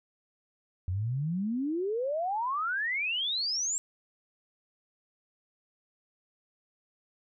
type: exponential sweep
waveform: sine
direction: up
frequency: 86.4 to 7630 Hz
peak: -28 dBFS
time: 0.88-3.78 s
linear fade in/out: 0 ms
effects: none